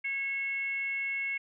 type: tone with frequency modulation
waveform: sine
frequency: 2188 Hz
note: C#7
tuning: 23 cents flat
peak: -30 dBFS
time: 0.04-1.38 s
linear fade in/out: 10 ms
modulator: 537 Hz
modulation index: 0.42
effects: none